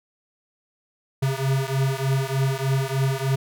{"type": "beating tone pair", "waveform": "square", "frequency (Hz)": [133.1, 136.4], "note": ["C3", "C#3"], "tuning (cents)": [30, -28], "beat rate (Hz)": 3.3, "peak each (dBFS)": [-24, -25], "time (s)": [1.22, 3.36], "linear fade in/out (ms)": 10, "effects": []}